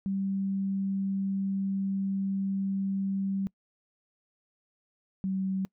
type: tone pair in turn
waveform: sine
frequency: 194.7 / 190.8 Hz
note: G3 / G3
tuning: -12 / -47 cents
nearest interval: unison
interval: 35 cents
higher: first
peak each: -27 dBFS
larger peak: neither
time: 0.06-3.47 / 5.24-5.65 s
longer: first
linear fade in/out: 0 ms
effects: noise-tail reverb RT60 0.1 s tail -25 dB re dry